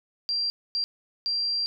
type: tone bursts at uneven times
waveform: sine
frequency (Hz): 4735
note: D8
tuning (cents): +13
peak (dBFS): -24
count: 3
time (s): 0.29-0.5 / 0.75-0.84 / 1.26-1.66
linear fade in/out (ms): 0
effects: none